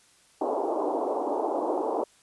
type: band-pass noise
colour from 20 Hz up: pink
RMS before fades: -28 dBFS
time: 0.41-2.04 s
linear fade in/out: 5 ms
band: 300 to 970 Hz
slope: 48 dB/octave
effects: white hiss -60 dBFS RMS until 2.22 s + resampled to 24000 Hz